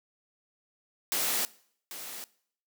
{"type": "noise with echo", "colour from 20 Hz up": "white", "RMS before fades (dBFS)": -29, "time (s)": [1.12, 1.45], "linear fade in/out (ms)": 0, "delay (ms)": 790, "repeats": 1, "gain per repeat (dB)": -12, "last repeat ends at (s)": 2.24, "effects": ["noise-tail reverb RT60 0.6 s tail -21 dB re dry", "high-pass 200 Hz 12 dB/octave"]}